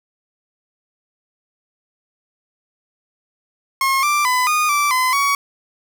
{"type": "tone with pitch steps", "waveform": "30% pulse", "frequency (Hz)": [1077, 1178, 1005, 1228, 1166, 1020, 1124], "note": ["C6", "D6", "B5", "D#6", "D6", "C6", "C#6"], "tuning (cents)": [50, 5, 30, -23, -13, -44, 24], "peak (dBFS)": -12, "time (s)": [3.81, 5.35], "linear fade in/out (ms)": 2, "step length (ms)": 220, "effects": []}